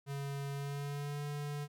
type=tone with pitch glide; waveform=square; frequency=140 to 145.78 Hz; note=C#3 to D3; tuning=+18 to -12 cents; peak=-38 dBFS; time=0.06-1.68 s; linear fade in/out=50 ms; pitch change=+70 cents; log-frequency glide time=0.52-1.24 s; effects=none